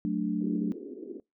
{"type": "chord", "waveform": "sine", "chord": "D major", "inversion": "first", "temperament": "equal", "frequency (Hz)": [185, 220, 293.7], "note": ["F#3", "A3", "D4"], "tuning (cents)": [0, 0, 0], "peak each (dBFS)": -31, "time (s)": [0.05, 0.72], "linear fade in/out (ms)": 0}
{"type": "band-pass noise", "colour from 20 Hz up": "pink", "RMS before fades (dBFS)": -41, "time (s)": [0.41, 1.2], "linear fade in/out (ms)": 2, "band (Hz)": [260, 410], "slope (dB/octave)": 48}
{"effects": ["noise-tail reverb RT60 0.2 s tail -24 dB re dry"]}